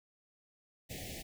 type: band-stop noise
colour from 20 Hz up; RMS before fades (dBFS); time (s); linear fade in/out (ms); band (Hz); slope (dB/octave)
pink; -44; 0.89-1.23; 20; 780 to 1800; 96
effects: none